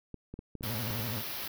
clicks, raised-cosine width 3 ms, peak -28 dBFS, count 8, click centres 0.143 / 0.34 / 0.391 / 0.553 / 0.609 / 0.639 / 0.905 / 0.993 s
30% pulse tone with vibrato, 112.4 Hz, A2, 37 cents sharp, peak -32 dBFS, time 0.62-1.23 s, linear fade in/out 50 ms, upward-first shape square, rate 12 Hz, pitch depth 120 cents each way
white band-stop noise, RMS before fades -38 dBFS, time 0.63-1.48 s, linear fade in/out 5 ms, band 5600 to 11000 Hz, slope 48 dB/octave
effects none

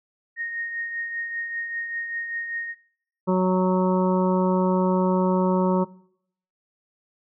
sine tone with tremolo, 1858 Hz, A#6, 6 cents flat, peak -25 dBFS, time 0.36-2.75 s, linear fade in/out 50 ms, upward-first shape triangle, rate 5.1 Hz, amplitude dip 50%
harmonic tone, 185 Hz, F#3, in tune, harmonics 1 / 2 / 3 / 5 / 6 / 7, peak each -20 / -24 / -26 / -28 / -33 / -37 dBFS, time 3.27-5.85 s, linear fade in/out 20 ms
effects noise-tail reverb RT60 0.7 s tail -22 dB re dry

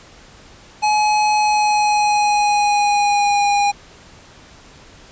square tone with pitch glide, 846 to 814.4 Hz, G#5 to G#5, +32 to -34 cents, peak -14 dBFS, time 0.82-3.72 s, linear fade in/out 20 ms, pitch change -66 cents, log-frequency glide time 1.38-3.47 s, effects pink hiss -44 dBFS RMS until 5.11 s + resampled to 16000 Hz

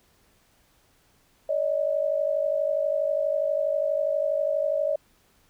sine tone pair together, 570 / 622.3 Hz, C#5 / D#5, +48 / 0 cents, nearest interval major second, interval 152 cents, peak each -25 dBFS, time 1.49-4.96 s, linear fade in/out 5 ms, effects pink hiss -63 dBFS RMS until 5.49 s

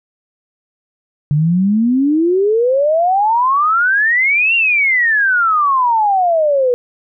sine exponential two-way sweep, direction up then down, 142.8 to 2794 to 481.1 Hz, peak -10 dBFS, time 1.31-6.74 s, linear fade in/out 0 ms, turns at 4.55 s, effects none

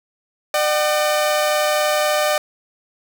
sawtooth tone pair together, 602 / 758.5 Hz, D5 / F#5, +43 / +43 cents, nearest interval major third, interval 400 cents, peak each -13 / -19 dBFS, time 0.54-2.38 s, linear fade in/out 2 ms, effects none

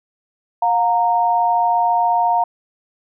sine tone pair together, 712.3 / 927 Hz, F5 / A#5, +34 / -10 cents, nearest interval perfect fourth, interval 456 cents, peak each -16 dBFS, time 0.62-2.44 s, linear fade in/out 5 ms, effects none

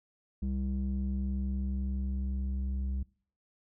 square tone with low-pass filter sweep, 65.9 Hz, C2, 13 cents sharp, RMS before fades -33 dBFS, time 0.42-3.03 s, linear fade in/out 5 ms, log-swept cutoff 220 to 140 Hz, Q 2.4, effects noise-tail reverb RT60 0.5 s tail -23 dB re dry

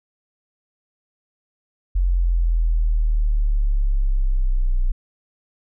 sine exponential sweep, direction down, 45.08 to 30 Hz, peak -15 dBFS, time 1.95-4.92 s, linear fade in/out 10 ms, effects none

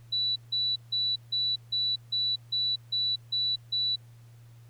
sine tone bursts, 3951 Hz, B7, in tune, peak -25 dBFS, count 10, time 0.12-3.96 s, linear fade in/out 10 ms, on 240 ms, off 160 ms, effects added 117 Hz sine -49 dBFS peak until 4.69 s + pink hiss -64 dBFS RMS until 4.69 s

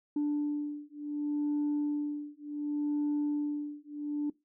sine beating tone pair, 293.7 / 294.38 Hz, D4 / D4, 0 / +4 cents, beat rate 0.68 Hz, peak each -31 dBFS, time 0.16-4.3 s, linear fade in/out 5 ms, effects noise-tail reverb RT60 0.2 s tail -21 dB re dry + tanh soft clip ceiling -25 dBFS

